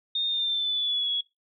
sine tone with pitch glide, 3661 to 3357 Hz, A#7 to G#7, -32 to +18 cents, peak -24 dBFS, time 0.15-1.21 s, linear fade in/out 5 ms, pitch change -150 cents, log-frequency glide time 0.27-1.1 s, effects noise-tail reverb RT60 0.2 s tail -21 dB re dry

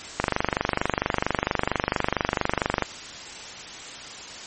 click train, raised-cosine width 0.5 ms, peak -5 dBFS, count 65, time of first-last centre 0.2-2.823 s, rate 24.4 Hz, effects white hiss -38 dBFS RMS until 4.46 s + MP3 32 kbps

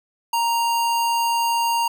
square tone, 932.3 Hz, A#5, in tune, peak -19 dBFS, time 0.33-1.88 s, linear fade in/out 5 ms, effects none

